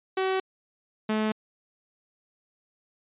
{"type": "tone pair in turn", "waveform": "sawtooth", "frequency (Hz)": [379.2, 216.1], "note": ["F#4", "A3"], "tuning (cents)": [43, -31], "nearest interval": "minor seventh", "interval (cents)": 974, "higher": "first", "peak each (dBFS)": -20, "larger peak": "neither", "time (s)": [[0.17, 0.4], [1.09, 1.32]], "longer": "neither", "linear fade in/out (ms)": 5, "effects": ["resampled to 8000 Hz"]}